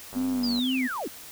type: click train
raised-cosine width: 1 ms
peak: -27 dBFS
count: 45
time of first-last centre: 0.13-0.59 s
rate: 95.7 Hz
type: tone with vibrato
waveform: sine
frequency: 250.6 Hz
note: B3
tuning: 25 cents sharp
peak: -24 dBFS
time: 0.15-0.88 s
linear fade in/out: 20 ms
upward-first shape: sine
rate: 2.1 Hz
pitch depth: 74 cents each way
type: linear sweep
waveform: sine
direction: down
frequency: 5050 to 215.2 Hz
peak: -29 dBFS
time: 0.43-1.08 s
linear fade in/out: 5 ms
effects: white hiss -44 dBFS RMS until 1.31 s